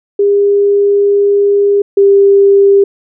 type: tone pair in turn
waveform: sine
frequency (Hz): 403.9 / 397.6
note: G#4 / G4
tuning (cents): -48 / +25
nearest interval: unison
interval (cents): 27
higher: first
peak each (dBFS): -6 / -3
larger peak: second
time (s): 0.19-1.82 / 1.97-2.84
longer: first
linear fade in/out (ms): 5
effects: none